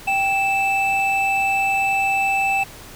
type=tone pair together; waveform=triangle; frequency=784 / 2637 Hz; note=G5 / E7; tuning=0 / 0 cents; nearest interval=octave + major sixth; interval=2100 cents; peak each=-18 dBFS; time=0.07-2.64 s; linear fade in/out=10 ms; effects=pink hiss -40 dBFS RMS until 2.95 s